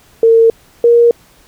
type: tone pair in turn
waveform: sine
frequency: 455 / 471.3 Hz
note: A#4 / A#4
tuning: -42 / +19 cents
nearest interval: minor second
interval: 61 cents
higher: second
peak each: -4 dBFS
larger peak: neither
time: 0.23-0.5 / 0.84-1.11 s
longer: neither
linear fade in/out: 2 ms
effects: pink hiss -47 dBFS RMS until 1.47 s